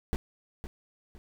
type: noise with echo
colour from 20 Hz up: brown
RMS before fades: -28 dBFS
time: 0.13-0.16 s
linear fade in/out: 0 ms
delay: 510 ms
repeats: 2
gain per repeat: -10 dB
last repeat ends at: 1.18 s
effects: none